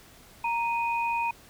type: tone pair together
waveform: sine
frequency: 932.3 / 2487 Hz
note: A#5 / D#7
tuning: 0 / -1 cents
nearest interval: octave + perfect fourth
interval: 1699 cents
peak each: -26 / -31 dBFS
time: 0.44-1.31 s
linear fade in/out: 5 ms
effects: pink hiss -53 dBFS RMS until 1.49 s